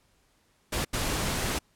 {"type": "noise bursts at uneven times", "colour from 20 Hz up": "pink", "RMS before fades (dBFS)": -29, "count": 2, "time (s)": [[0.72, 0.85], [0.93, 1.59]], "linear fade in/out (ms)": 10, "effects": ["pink hiss -67 dBFS RMS until 1.75 s", "low-pass 12000 Hz 12 dB/octave"]}